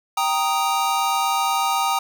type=chord; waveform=square; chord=Eb major; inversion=first; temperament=equal; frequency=784 / 932.3 / 1244.5 Hz; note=G5 / Bb5 / Eb6; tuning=0 / 0 / 0 cents; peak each=-24 dBFS; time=0.17-1.99 s; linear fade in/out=5 ms; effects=none